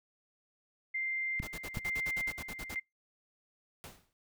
sine tone with tremolo, 2093 Hz, C7, in tune, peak -32 dBFS, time 0.94-2.8 s, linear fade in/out 10 ms, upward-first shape square, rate 1.1 Hz, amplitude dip 70%
clicks, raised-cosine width 5 ms, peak -24 dBFS, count 2, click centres 1.401 / 1.772 s
pink noise bursts, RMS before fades -43 dBFS, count 13, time 1.42-2.749 s, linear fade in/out 10 ms, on 57 ms, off 49 ms
pink noise with exponential decay, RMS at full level -44 dBFS, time 3.84-4.13 s, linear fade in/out 0 ms, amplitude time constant 63 ms
effects noise-tail reverb RT60 0.2 s tail -26 dB re dry

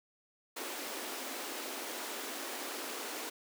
pink high-pass noise, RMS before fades -41 dBFS, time 0.56-3.3 s, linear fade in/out 10 ms, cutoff 260 Hz, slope 48 dB/octave, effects none

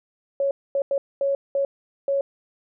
sine tone bursts at uneven times, 554.4 Hz, C#5, in tune, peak -19 dBFS, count 6, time 0.4-0.51 / 0.75-0.82 / 0.91-0.98 / 1.21-1.35 / 1.55-1.65 / 2.08-2.21 s, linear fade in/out 2 ms, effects none

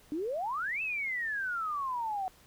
sine exponential two-way sweep, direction up then down, 287 to 2665 to 738 Hz, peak -31 dBFS, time 0.12-2.28 s, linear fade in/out 0 ms, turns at 0.82 s, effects pink hiss -60 dBFS RMS until 2.46 s

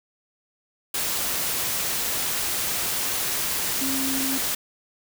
sine tone in noise, 268 Hz, C4, 42 cents sharp, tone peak -27 dBFS, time 3.81-4.38 s, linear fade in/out 5 ms, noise white, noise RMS -26 dBFS, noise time 0.94-4.55 s, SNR -4 dB, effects none

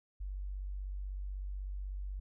sine tone, 48.08 Hz, G1, 33 cents flat, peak -37 dBFS, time 0.2-2.2 s, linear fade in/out 10 ms, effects none

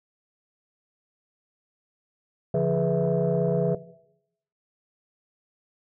sine tone cluster, 142.3 / 171.9 / 416.5 / 492.8 / 657 Hz, C#3 / F3 / G#4 / B4 / E5, +46 / -27 / +5 / -4 / -6 cents, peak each -26 dBFS, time 2.54-3.75 s, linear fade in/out 5 ms, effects noise-tail reverb RT60 0.8 s tail -18 dB re dry + tanh soft clip ceiling -14 dBFS

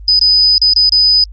sine tone with dropouts, 4995 Hz, D#8, 6 cents sharp, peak -6 dBFS, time 0.08-1.24 s, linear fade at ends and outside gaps 2 ms, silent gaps 0.193-0.212 / 0.581-0.616 / 0.736-0.761 / 0.894-0.921 s, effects added 50 Hz sine -28 dBFS peak until 1.32 s + Opus 24 kbps

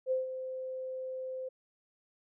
sine tone with ADSR envelope, 518 Hz, C5, 17 cents flat, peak -26 dBFS, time 0.06-1.49 s, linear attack 52 ms, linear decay 150 ms, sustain -10 dB, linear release 10 ms, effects none

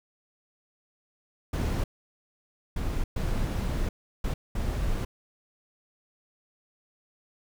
brown noise bursts at uneven times, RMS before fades -28 dBFS, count 5, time 1.53-1.84 / 2.76-3.04 / 3.16-3.89 / 4.24-4.34 / 4.55-5.05 s, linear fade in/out 5 ms, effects none

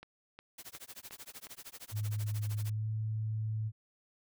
click train, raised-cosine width 0.3 ms, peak -32 dBFS, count 5, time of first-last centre 0.03-1.469 s, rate 2.78 Hz
white noise with tremolo, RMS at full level -46 dBFS, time 0.58-2.7 s, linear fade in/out 5 ms, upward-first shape sine, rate 13 Hz, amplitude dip 100%
sine tone with pitch glide, 105.7 to 109.17 Hz, G#2 to A2, +31 to -13 cents, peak -32 dBFS, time 1.91-3.72 s, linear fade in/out 50 ms, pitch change +56 cents, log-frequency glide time 2.6-2.87 s
effects none

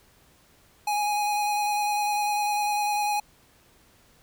square tone with vibrato, 830.6 Hz, G#5, in tune, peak -24 dBFS, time 0.87-3.2 s, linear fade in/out 5 ms, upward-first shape square, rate 10 Hz, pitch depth 14 cents each way, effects pink hiss -59 dBFS RMS until 4.22 s

